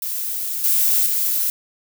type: noise with level steps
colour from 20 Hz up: violet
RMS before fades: -25 / -17 / -20 dBFS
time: 0.02-1.5 s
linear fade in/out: 2 ms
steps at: 0.64 / 1.06 s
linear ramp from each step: 2 ms
effects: none